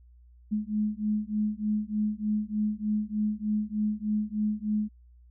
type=beating tone pair; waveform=sine; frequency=210.3 / 213.6 Hz; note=G#3 / G#3; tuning=+22 / +49 cents; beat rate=3.3 Hz; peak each=-29 dBFS; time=0.51-4.89 s; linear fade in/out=20 ms; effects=added 60 Hz sine -52 dBFS peak until 5.3 s